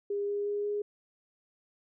sine tone with pitch steps, 405.4 / 408 / 410.6 / 413.2 Hz, G#4 / G#4 / G#4 / G#4, -42 / -31 / -20 / -9 cents, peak -29 dBFS, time 0.1-0.82 s, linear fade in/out 5 ms, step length 180 ms, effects none

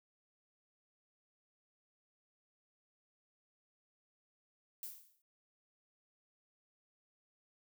violet noise with exponential decay, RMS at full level -42 dBFS, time 4.83-5.22 s, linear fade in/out 1 ms, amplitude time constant 83 ms, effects none

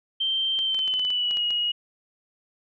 sine tone with pitch glide, 3136 to 2892 Hz, G7 to F#7, 0 to -40 cents, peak -22 dBFS, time 0.2-1.72 s, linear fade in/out 10 ms, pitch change -140 cents, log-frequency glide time 0.62-1.41 s
clicks, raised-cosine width 0.2 ms, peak -22 dBFS, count 11, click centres 0.59 / 0.746 / 0.791 / 0.878 / 0.939 / 0.995 / 1.05 / 1.104 / 1.31 / 1.371 / 1.506 s
effects none

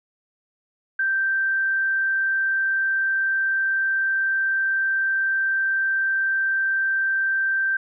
sine tone, 1566 Hz, G6, 2 cents flat, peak -19 dBFS, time 0.99-7.77 s, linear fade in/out 5 ms, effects none

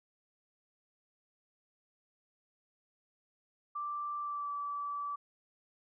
sine tone with pitch glide, 1174.7 to 1155.2 Hz, D6 to D6, 0 to -29 cents, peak -35 dBFS, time 3.75-5.16 s, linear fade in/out 10 ms, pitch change -29 cents, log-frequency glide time 4.2-4.51 s, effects none

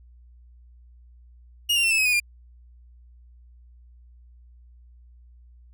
40% pulse tone with pitch steps, 2859 / 2778 / 2699 / 2622 / 2547 / 2475 / 2404 Hz, F7 / F7 / E7 / E7 / D#7 / D#7 / D7, +40 / -10 / +40 / -10 / +40 / -10 / +40 cents, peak -18 dBFS, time 1.69-2.201 s, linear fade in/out 10 ms, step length 73 ms, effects added 60 Hz sine -48 dBFS peak until 5.73 s

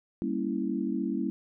sine chord, G diminished seventh, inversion none, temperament equal with one note detuned, 197.7 / 233.1 / 277.2 / 329.6 Hz, G3 / Bb3 / Db4 / Fb4, +15 / 0 / 0 / 0 cents, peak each -33 dBFS, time 0.22-1.3 s, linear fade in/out 0 ms, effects none

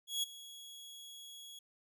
sawtooth tone with ADSR envelope, 3338 Hz, G#7, 8 cents sharp, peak -28 dBFS, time 0.07-1.59 s, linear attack 160 ms, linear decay 14 ms, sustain -18 dB, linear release 4 ms, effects none

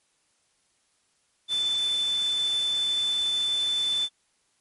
sine tone in noise, 3520 Hz, A7, in tune, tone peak -23 dBFS, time 1.48-4.09 s, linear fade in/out 50 ms, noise white, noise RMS -39 dBFS, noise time 1.48-4.09 s, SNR +13 dB, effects white hiss -69 dBFS RMS until 4.6 s + MP3 48 kbps

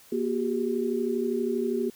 sine tone cluster, 238.3 / 370.6 / 403.1 Hz, A#3 / F#4 / G4, +38 / +3 / +48 cents, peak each -29 dBFS, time 0.12-1.9 s, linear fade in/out 5 ms, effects white hiss -54 dBFS RMS until 1.95 s

